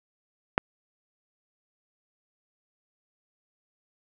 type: click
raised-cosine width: 0.5 ms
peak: -5 dBFS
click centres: 0.579 s
effects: none